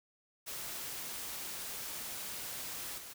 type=noise with level steps; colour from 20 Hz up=white; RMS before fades=-42 / -48 dBFS; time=0.46-3.14 s; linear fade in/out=20 ms; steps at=2.98 s; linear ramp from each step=2 ms; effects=none